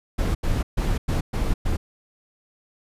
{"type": "noise bursts at uneven times", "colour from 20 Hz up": "brown", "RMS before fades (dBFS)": -22, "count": 6, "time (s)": [[0.18, 0.35], [0.43, 0.63], [0.77, 0.98], [1.08, 1.21], [1.33, 1.54], [1.65, 1.77]], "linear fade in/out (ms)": 10, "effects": ["resampled to 32000 Hz"]}